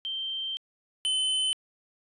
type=tone pair in turn; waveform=sine / square; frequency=3136 / 3047 Hz; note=G7 / G7; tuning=0 / -50 cents; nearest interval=unison; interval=50 cents; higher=first; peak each=-30 / -25 dBFS; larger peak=second; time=0.05-0.57 / 1.05-1.53 s; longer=first; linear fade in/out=0 ms; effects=resampled to 24000 Hz